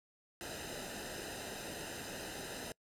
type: noise with comb filter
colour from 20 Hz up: pink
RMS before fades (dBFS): -44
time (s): 0.41-2.72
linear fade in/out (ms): 0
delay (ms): 0.89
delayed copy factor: -0.75
effects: noise-tail reverb RT60 0.1 s tail -25 dB re dry + low-pass 12000 Hz 12 dB/octave